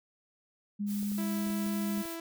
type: tone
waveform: sine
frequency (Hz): 204.8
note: G#3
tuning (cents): -24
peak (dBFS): -30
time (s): 0.79-2.03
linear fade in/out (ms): 20
type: noise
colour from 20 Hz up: blue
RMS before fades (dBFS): -44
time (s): 0.86-2.18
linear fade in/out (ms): 50
type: clicks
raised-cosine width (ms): 2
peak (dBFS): -37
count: 7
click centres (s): 1.029 / 1.117 / 1.469 / 1.502 / 1.665 / 1.978 / 2.055
type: tone with pitch glide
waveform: sawtooth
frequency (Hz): 329.9 to 332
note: E4 to E4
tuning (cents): +1 to +12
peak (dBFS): -34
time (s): 1.18-2.2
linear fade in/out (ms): 2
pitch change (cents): +11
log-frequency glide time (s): 1.56-1.72
effects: none